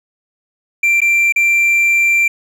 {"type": "tone with dropouts", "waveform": "triangle", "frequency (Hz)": 2359, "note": "D7", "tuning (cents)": 7, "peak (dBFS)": -8, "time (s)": [0.83, 2.28], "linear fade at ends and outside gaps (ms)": 5, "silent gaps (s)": [[1.005, 1.016], [1.324, 1.36]], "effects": []}